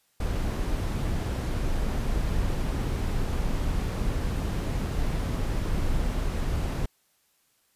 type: noise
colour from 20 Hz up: brown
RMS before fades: -27 dBFS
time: 0.2-6.86 s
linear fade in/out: 5 ms
effects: white hiss -68 dBFS RMS until 7.75 s + resampled to 32000 Hz